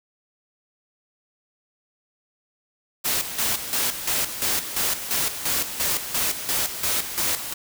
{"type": "noise with tremolo", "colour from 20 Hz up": "white", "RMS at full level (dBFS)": -23, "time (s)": [3.04, 7.54], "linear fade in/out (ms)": 20, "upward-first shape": "square", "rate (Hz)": 2.9, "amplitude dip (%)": 65, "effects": []}